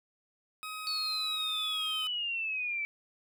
20% pulse tone, 1264 Hz, D#6, 27 cents sharp, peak -33 dBFS, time 0.63-2.07 s, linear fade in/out 0 ms
sine exponential sweep, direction down, 4500 to 2300 Hz, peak -31 dBFS, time 0.87-2.85 s, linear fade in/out 0 ms
effects none

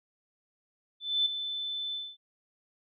sine tone with ADSR envelope, 3520 Hz, A7, in tune, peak -22 dBFS, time 1-2.17 s, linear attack 260 ms, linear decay 5 ms, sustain -10 dB, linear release 230 ms, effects none

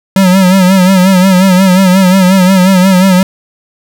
square tone with vibrato, 187.1 Hz, F#3, 20 cents sharp, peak -4 dBFS, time 0.16-3.23 s, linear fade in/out 2 ms, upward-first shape sine, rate 5.6 Hz, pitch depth 70 cents each way, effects none

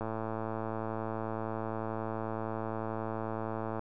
click train, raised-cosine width 1 ms, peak -22 dBFS, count 421, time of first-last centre 0.01-3.794 s, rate 111 Hz, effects none

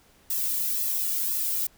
violet noise with flanger, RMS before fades -27 dBFS, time 0.3-1.67 s, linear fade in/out 5 ms, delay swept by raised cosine 1.3 to 1.92 ms, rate 1.9 Hz, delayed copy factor -0.65, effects pink hiss -59 dBFS RMS until 1.77 s

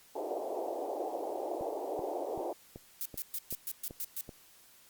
white band-pass noise, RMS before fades -37 dBFS, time 0.15-2.53 s, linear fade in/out 5 ms, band 320 to 790 Hz, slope 48 dB/octave
click train, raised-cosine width 2 ms, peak -31 dBFS, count 8, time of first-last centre 1.61-4.292 s, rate 2.61 Hz
violet noise bursts, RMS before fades -36 dBFS, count 8, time 3.01-4.21 s, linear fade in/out 0 ms, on 45 ms, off 120 ms
effects white hiss -60 dBFS RMS until 4.89 s + Opus 48 kbps

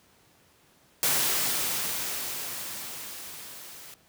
white noise with level ramp, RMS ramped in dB -24 to -46 dBFS, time 1.03-3.94 s, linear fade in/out 0 ms, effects pink hiss -61 dBFS RMS until 4.08 s + high-pass 80 Hz 12 dB/octave

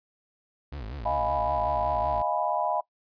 35% pulse tone with vibrato, 61.74 Hz, B1, in tune, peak -33 dBFS, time 0.72-2.22 s, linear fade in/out 5 ms, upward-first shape sine, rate 5.3 Hz, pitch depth 300 cents each way
sine chord, F half-diminished seventh, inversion third, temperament equal, 622.3 / 698.5 / 830.6 / 987.8 Hz, Eb5 / F5 / Ab5 / Cb6, 0 / 0 / 0 / 0 cents, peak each -30 dBFS, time 1.05-2.81 s, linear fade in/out 10 ms
effects noise-tail reverb RT60 0.1 s tail -20 dB re dry + resampled to 11025 Hz

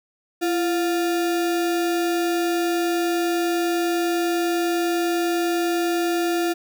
sine tone with sample-and-hold, 340 Hz, F4, 46 cents flat, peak -19 dBFS, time 0.41-6.54 s, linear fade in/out 20 ms, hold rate 1050 Hz, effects none

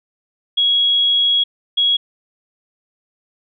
sine tone bursts at uneven times, 3322 Hz, G#7, in tune, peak -12 dBFS, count 2, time 0.57-1.44 / 1.77-1.97 s, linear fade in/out 10 ms, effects none

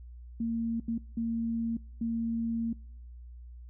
sine tone bursts at uneven times, 229.4 Hz, A#3, 28 cents flat, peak -28 dBFS, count 4, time 0.4-0.8 / 0.88-0.98 / 1.17-1.77 / 2.01-2.73 s, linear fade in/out 5 ms, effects noise-tail reverb RT60 0.8 s tail -25 dB re dry + added 60 Hz sine -44 dBFS peak until 3.69 s

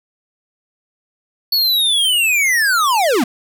square linear sweep, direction down, 4470 to 207.7 Hz, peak -13 dBFS, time 1.52-3.24 s, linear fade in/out 5 ms, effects none

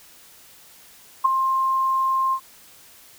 sine tone with ADSR envelope, 1058 Hz, C6, 19 cents sharp, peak -10 dBFS, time 1.24-2.4 s, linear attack 15 ms, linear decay 8 ms, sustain -8 dB, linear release 71 ms, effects white hiss -49 dBFS RMS until 3.18 s

